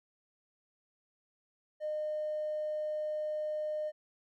triangle tone, 610 Hz, D#5, 34 cents flat, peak -29 dBFS, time 1.8-3.92 s, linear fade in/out 50 ms, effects tanh soft clip ceiling -30 dBFS

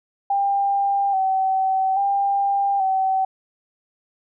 sine tone with vibrato, 780 Hz, G5, 9 cents flat, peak -17 dBFS, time 0.3-3.25 s, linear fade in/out 5 ms, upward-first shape square, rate 0.6 Hz, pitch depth 36 cents each way, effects none

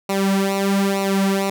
sawtooth tone with flanger, 196 Hz, G3, in tune, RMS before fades -19 dBFS, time 0.09-1.5 s, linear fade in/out 5 ms, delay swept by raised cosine 0.6 to 4.5 ms, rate 1.1 Hz, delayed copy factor -0.8, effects none

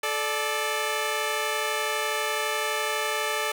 10% pulse tone pair together, 434.5 / 590 Hz, A4 / D5, -22 / +8 cents, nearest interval perfect fourth, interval 530 cents, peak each -20 dBFS, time 0.03-3.52 s, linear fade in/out 5 ms, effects none

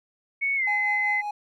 sine tone with pitch glide, 2217 to 2045 Hz, C#7 to C7, 0 to -40 cents, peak -22 dBFS, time 0.41-1.22 s, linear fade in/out 20 ms, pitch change -140 cents, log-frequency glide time 0.56-0.64 s
triangle tone with tremolo, 830.6 Hz, G#5, in tune, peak -25 dBFS, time 0.67-1.31 s, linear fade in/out 5 ms, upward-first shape sine, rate 5.2 Hz, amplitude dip 50%
effects none

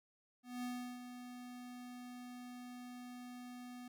square tone with ADSR envelope, 246.9 Hz, B3, in tune, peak -40 dBFS, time 0.43-3.88 s, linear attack 200 ms, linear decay 360 ms, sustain -9 dB, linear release 4 ms, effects none

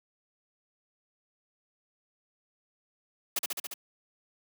white noise with echo, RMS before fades -29 dBFS, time 3.36-3.39 s, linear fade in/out 5 ms, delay 70 ms, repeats 5, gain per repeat -2 dB, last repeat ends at 3.74 s, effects high-pass 200 Hz 12 dB/octave

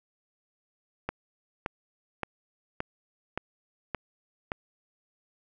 click train, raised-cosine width 0.5 ms, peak -15 dBFS, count 7, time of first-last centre 1.09-4.519 s, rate 1.75 Hz, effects none

